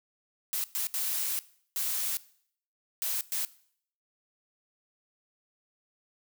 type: noise bursts at uneven times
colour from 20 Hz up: blue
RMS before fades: -31 dBFS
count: 6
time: 0.53-0.64 / 0.75-0.87 / 0.94-1.39 / 1.76-2.17 / 3.02-3.21 / 3.32-3.45 s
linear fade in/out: 0 ms
effects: noise-tail reverb RT60 0.6 s tail -19 dB re dry